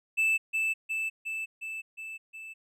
triangle tone with echo, 2637 Hz, E7, in tune, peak -21 dBFS, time 0.17-0.38 s, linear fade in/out 20 ms, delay 360 ms, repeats 6, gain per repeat -3 dB, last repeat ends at 2.54 s, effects none

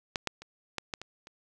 clicks, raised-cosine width 0.2 ms, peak -12 / -12 / -28 / -15 / -16 / -24 / -30 dBFS, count 7, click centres 0.158 / 0.273 / 0.42 / 0.783 / 0.938 / 1.016 / 1.271 s, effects none

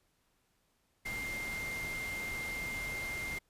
sine tone in noise, 2100 Hz, C7, 6 cents sharp, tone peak -37 dBFS, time 1.05-3.39 s, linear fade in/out 10 ms, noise pink, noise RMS -44 dBFS, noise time 1.05-3.39 s, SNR +4 dB, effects pink hiss -75 dBFS RMS until 3.49 s + resampled to 32000 Hz

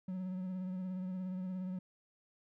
triangle tone with vibrato, 185 Hz, F#3, in tune, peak -35 dBFS, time 0.08-1.79 s, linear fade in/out 5 ms, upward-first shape triangle, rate 17 Hz, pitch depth 39 cents each way, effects none

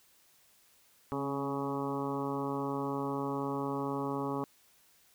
harmonic tone with a mistuned harmonic, 139.7 Hz, C#3, 14 cents sharp, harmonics 1 / 2 / 3 / 4 / 5 / 6 / 7 / 8 / 9, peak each -41 / -36 / -38 / -43 / -50 / -41 / -44 / -41 / -48 dBFS, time 1.12-4.44 s, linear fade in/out 0 ms, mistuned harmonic 2, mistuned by -27 cents, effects white hiss -65 dBFS RMS until 5.14 s

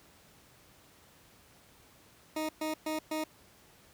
20% pulse tone bursts, 311.5 Hz, D#4, 2 cents sharp, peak -27 dBFS, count 4, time 2.36-3.24 s, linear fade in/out 5 ms, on 130 ms, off 120 ms, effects pink hiss -60 dBFS RMS until 3.93 s + high-pass 60 Hz 12 dB/octave

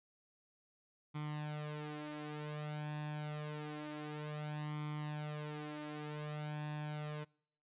sawtooth tone with flanger, 150.4 Hz, D3, 42 cents sharp, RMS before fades -43 dBFS, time 1.14-7.25 s, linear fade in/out 20 ms, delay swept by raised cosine 0.9 to 5.5 ms, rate 0.27 Hz, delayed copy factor +0.7, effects noise-tail reverb RT60 0.6 s tail -25 dB re dry + resampled to 8000 Hz

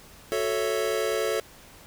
square chord, F# minor seventh, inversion none, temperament equal, 370 / 440 / 554.4 / 659.3 Hz, F#4 / A4 / C#5 / E5, 0 / 0 / 0 / 0 cents, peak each -33 / -28 / -31 / -34 dBFS, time 0.32-1.4 s, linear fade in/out 0 ms, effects pink hiss -50 dBFS RMS until 1.86 s

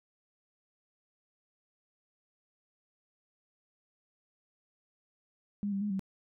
sine tone with pitch steps, 203.7 / 196.8 / 207.6 / 192.7 Hz, G#3 / G3 / G#3 / G3, -33 / +7 / 0 / -29 cents, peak -30 dBFS, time 5.63-5.994 s, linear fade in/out 0 ms, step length 91 ms, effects none

